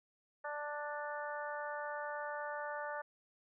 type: harmonic tone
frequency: 294.6 Hz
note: D4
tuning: 6 cents sharp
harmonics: 2 / 3 / 4 / 5 / 6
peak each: -43 / -44 / -47 / -46 / -48 dBFS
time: 0.44-3.02 s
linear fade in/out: 10 ms
effects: none